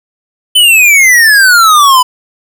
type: exponential sweep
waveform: square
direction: down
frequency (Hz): 3064 to 987.8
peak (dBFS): -3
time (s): 0.55-2.03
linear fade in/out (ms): 10
effects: 7-bit